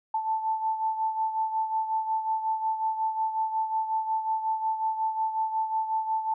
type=beating tone pair; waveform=sine; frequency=880 / 885.5 Hz; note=A5 / A5; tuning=0 / +11 cents; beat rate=5.5 Hz; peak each=-26 / -33 dBFS; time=0.14-6.34 s; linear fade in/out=5 ms; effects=none